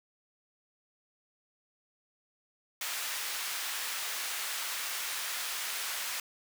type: high-pass noise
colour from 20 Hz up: pink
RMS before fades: -36 dBFS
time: 2.81-6.2 s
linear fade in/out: 2 ms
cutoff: 1400 Hz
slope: 12 dB/octave
effects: none